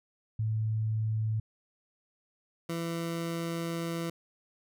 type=tone pair in turn; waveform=sine / 20% pulse; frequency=109.6 / 167.33 Hz; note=A2 / E3; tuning=-6 / +26 cents; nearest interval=perfect fifth; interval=732 cents; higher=second; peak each=-27 dBFS; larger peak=neither; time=0.39-1.4 / 2.69-4.1 s; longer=second; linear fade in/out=5 ms; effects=none